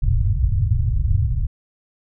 white low-pass noise, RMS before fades -18 dBFS, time 0.02-1.47 s, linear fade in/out 10 ms, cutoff 120 Hz, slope 48 dB/octave, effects none

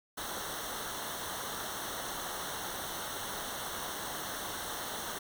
pink noise with comb filter, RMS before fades -39 dBFS, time 0.17-5.19 s, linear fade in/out 10 ms, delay 0.41 ms, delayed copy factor -0.8, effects none

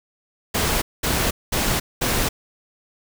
pink noise bursts, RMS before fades -21 dBFS, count 4, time 0.54-2.29 s, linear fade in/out 10 ms, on 280 ms, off 210 ms, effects none

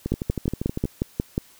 two click trains, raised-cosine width 3 ms, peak -9 / -13 dBFS, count 8 / 11, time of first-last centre 0.12-1.379 / 0.06-0.854 s, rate 5.56 / 12.6 Hz, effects white hiss -53 dBFS RMS until 1.59 s

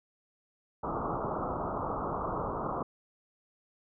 white low-pass noise, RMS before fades -34 dBFS, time 0.83-2.83 s, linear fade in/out 5 ms, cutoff 1300 Hz, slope 96 dB/octave, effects none

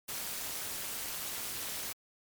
white noise with amplitude modulation, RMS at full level -35 dBFS, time 0.08-1.93 s, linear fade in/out 10 ms, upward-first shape sine, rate 217 Hz, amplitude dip 80%, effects MP3 96 kbps

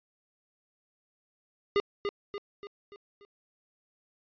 square tone with echo, 405.9 Hz, G#4, 40 cents flat, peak -23 dBFS, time 1.76-1.8 s, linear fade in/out 0 ms, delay 290 ms, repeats 5, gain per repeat -6 dB, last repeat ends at 3.25 s, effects resampled to 11025 Hz

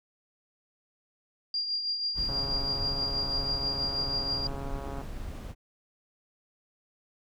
sine tone with tremolo, 4786 Hz, D8, 32 cents sharp, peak -26 dBFS, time 1.54-4.47 s, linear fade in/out 2 ms, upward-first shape triangle, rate 6.2 Hz, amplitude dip 55%
brown noise, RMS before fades -37 dBFS, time 2.14-5.55 s, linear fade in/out 50 ms
click train, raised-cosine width 1 ms, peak -27 dBFS, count 377, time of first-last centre 2.29-5.015 s, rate 138 Hz
effects none

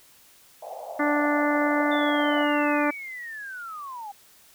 white band-pass noise, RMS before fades -37 dBFS, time 0.62-2.45 s, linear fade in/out 2 ms, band 570 to 760 Hz, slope 48 dB/octave
harmonic tone, 293.7 Hz, D4, in tune, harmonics 1 / 2 / 3 / 4 / 5 / 6 / 7, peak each -24 / -27 / -29 / -30 / -31 / -32 / -32 dBFS, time 0.99-2.91 s, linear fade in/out 10 ms
sine linear sweep, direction down, 3569 to 784 Hz, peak -34 dBFS, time 1.91-4.12 s, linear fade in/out 10 ms
effects white hiss -55 dBFS RMS until 4.54 s

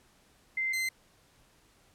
sine / 40% pulse tone pair in turn, 2079 / 2069 Hz, C7 / C7, -12 / -20 cents, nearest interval unison, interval 8 cents, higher first, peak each -28 dBFS, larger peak neither, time 0.57-0.73 / 0.73-0.89 s, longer neither, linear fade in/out 5 ms, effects pink hiss -64 dBFS RMS until 1.94 s + low-pass 12000 Hz 12 dB/octave

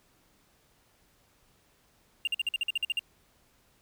triangle tone bursts, 2794 Hz, F7, in tune, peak -24 dBFS, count 11, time 2.25-2.993 s, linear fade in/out 2 ms, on 23 ms, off 49 ms, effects pink hiss -66 dBFS RMS until 3.81 s

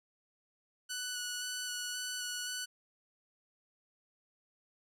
10% pulse tone with vibrato, 1480 Hz, F#6, in tune, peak -28 dBFS, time 0.89-2.66 s, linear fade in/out 20 ms, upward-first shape square, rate 1.9 Hz, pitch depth 11 cents each way, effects none

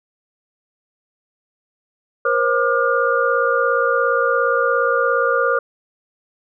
sine tone cluster, 478.8 / 536 / 1196 / 1426 Hz, A#4 / C5 / D6 / F6, +46 / +42 / +31 / +36 cents, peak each -20 dBFS, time 2.25-5.59 s, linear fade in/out 5 ms, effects none

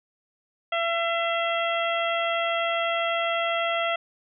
harmonic tone with a mistuned harmonic, 674 Hz, E5, 38 cents sharp, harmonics 1 / 2 / 3 / 4 / 5, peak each -26 / -29 / -31 / -32 / -33 dBFS, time 0.72-3.96 s, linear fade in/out 5 ms, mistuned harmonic 5, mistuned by -56 cents, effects none

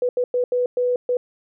sine tone bursts at uneven times, 493.9 Hz, B4, in tune, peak -17 dBFS, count 6, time 0.02-0.09 / 0.17-0.24 / 0.34-0.44 / 0.52-0.66 / 0.77-0.96 / 1.09-1.17 s, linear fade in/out 2 ms, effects none

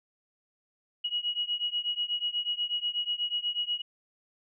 sine beating tone pair, 2902 / 2910.2 Hz, F#7 / F#7, -34 / -29 cents, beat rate 8.2 Hz, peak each -31 / -32 dBFS, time 1.04-3.82 s, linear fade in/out 10 ms, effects none

